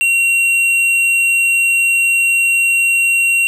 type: tone with hard clipping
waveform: triangle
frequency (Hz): 2744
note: F7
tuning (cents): -31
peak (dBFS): -12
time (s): 0.01-3.47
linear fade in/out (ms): 0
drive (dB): 11
effects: none